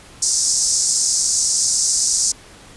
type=band-pass noise; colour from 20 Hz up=pink; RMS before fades=-18 dBFS; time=0.22-2.32 s; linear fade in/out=5 ms; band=5200 to 8800 Hz; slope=48 dB/octave; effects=pink hiss -43 dBFS RMS until 2.76 s + resampled to 24000 Hz